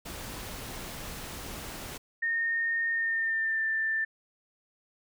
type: noise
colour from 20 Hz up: pink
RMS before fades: -40 dBFS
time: 0.05-1.98 s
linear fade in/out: 10 ms
type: tone with pitch glide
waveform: sine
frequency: 1837 to 1778.5 Hz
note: A#6 to A6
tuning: -26 to +18 cents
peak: -26 dBFS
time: 2.22-4.05 s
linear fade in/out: 10 ms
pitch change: -56 cents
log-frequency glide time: 2.91-3.65 s
effects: none